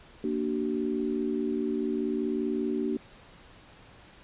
sine chord, Bb augmented, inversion none, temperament equal with one note detuned, 233.1 / 293.7 / 378.6 Hz, Bb3 / D4 / F#4, 0 / 0 / +40 cents, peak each -31 dBFS, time 0.24-2.97 s, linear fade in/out 2 ms, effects pink hiss -53 dBFS RMS until 4.23 s + resampled to 8000 Hz

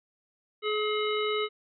harmonic tone, 424.5 Hz, G#4, 38 cents sharp, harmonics 1 / 3 / 5 / 7 / 9, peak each -28 / -33 / -35 / -36 / -38 dBFS, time 0.62-1.49 s, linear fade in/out 50 ms, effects none

